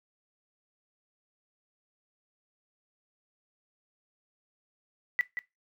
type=tone with echo; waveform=sine; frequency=1968 Hz; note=B6; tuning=7 cents flat; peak=-22 dBFS; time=5.19-5.21 s; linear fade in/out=0 ms; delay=180 ms; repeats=1; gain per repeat=-9 dB; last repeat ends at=5.39 s; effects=noise-tail reverb RT60 0.2 s tail -18 dB re dry